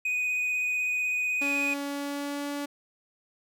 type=tone with vibrato; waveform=triangle; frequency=2489 Hz; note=D#7; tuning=in tune; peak=-24 dBFS; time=0.05-1.74 s; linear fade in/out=5 ms; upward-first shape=triangle; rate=16 Hz; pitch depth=17 cents each way
type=tone with pitch glide; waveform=sawtooth; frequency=282.6 to 286.7 Hz; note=C#4 to D4; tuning=+34 to -42 cents; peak=-27 dBFS; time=1.41-2.66 s; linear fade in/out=10 ms; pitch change=+24 cents; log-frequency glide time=1.82-2.49 s
effects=none